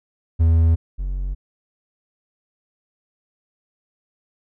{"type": "tone pair in turn", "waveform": "triangle", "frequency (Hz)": [82.1, 46.08], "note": ["E2", "F#1"], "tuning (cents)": [-6, -6], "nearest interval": "minor seventh", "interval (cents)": 1000, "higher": "first", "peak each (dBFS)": [-10, -20], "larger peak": "first", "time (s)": [[0.39, 0.76], [0.98, 1.35]], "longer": "neither", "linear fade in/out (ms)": 20, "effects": []}